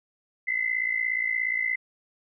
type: tone pair together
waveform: sine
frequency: 2014 / 2071 Hz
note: B6 / C7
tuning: +33 / -18 cents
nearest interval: unison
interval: 49 cents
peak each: -27 dBFS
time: 0.47-1.76 s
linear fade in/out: 10 ms
effects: none